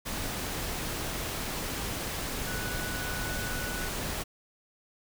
sine tone in noise, 1480 Hz, F#6, in tune, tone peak -38 dBFS, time 2.46-3.9 s, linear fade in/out 20 ms, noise pink, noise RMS -34 dBFS, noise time 0.05-4.24 s, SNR -7 dB, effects none

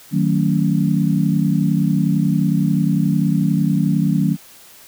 sine chord, D# half-diminished seventh, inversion none, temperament just, 155.56 / 186.68 / 224 / 280 Hz, D#3 / F#3 / A3 / C#4, 0 / +16 / +31 / +18 cents, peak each -18 / -18 / -21 / -22 dBFS, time 0.11-4.37 s, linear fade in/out 50 ms, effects white hiss -44 dBFS RMS until 4.87 s

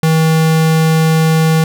square tone, 160 Hz, D#3, 49 cents sharp, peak -9 dBFS, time 0.03-1.64 s, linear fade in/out 2 ms, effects none

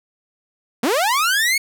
sawtooth linear sweep, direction up, 207.7 to 2231 Hz, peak -12 dBFS, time 0.83-1.58 s, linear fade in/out 5 ms, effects none

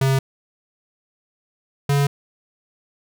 square tone pair in turn, 134.3 / 141.69 Hz, C3 / C#3, +46 / +38 cents, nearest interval minor second, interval 92 cents, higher second, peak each -16 dBFS, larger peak neither, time 0.01-0.19 / 1.89-2.07 s, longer neither, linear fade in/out 5 ms, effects none

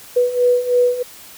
sine beating tone pair, 489.6 / 492.7 Hz, B4 / B4, -15 / -4 cents, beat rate 3.1 Hz, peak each -18 / -14 dBFS, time 0.16-1.03 s, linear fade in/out 10 ms, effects white hiss -40 dBFS RMS until 1.37 s

